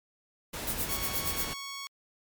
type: noise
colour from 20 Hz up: pink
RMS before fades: -37 dBFS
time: 0.53-1.54 s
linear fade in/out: 10 ms
type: noise with tremolo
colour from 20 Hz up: violet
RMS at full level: -30 dBFS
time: 0.67-1.46 s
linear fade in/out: 2 ms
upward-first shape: sine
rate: 8.5 Hz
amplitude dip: 95%
type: tone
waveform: 10% pulse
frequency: 1108.7 Hz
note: C#6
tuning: in tune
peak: -29 dBFS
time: 0.89-1.87 s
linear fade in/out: 0 ms
effects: MP3 96 kbps